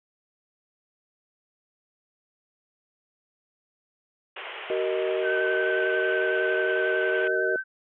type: band-pass noise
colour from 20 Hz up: white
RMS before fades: -38 dBFS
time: 4.36-7.28 s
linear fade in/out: 5 ms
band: 350 to 3200 Hz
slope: 96 dB/octave
type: chord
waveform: sine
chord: D# minor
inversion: first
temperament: equal with one note detuned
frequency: 379.1 / 466.2 / 622.3 Hz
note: F#4 / A#4 / D#5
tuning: +42 / 0 / 0 cents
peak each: -27 / -29 / -29 dBFS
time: 4.7-7.56 s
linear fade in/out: 2 ms
type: tone with vibrato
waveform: sine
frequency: 1532 Hz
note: G6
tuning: 40 cents flat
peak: -26 dBFS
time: 5.22-7.64 s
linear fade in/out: 50 ms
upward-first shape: sine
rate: 11 Hz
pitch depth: 24 cents each way
effects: none